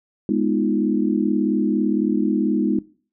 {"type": "chord", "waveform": "sine", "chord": "F half-diminished seventh", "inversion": "first", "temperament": "equal", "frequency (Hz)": [207.7, 246.9, 311.1, 349.2], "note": ["Ab3", "Cb4", "Eb4", "F4"], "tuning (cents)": [0, 0, 0, 0], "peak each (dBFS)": [-21, -23, -22, -26], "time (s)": [0.29, 2.79], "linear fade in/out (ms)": 2, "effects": ["noise-tail reverb RT60 0.4 s tail -19 dB re dry"]}